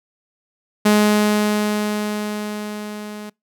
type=tone with level ramp; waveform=sawtooth; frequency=210 Hz; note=G#3; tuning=19 cents sharp; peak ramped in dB=-7 to -27 dBFS; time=0.85-3.3 s; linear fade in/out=10 ms; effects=noise-tail reverb RT60 0.2 s tail -26 dB re dry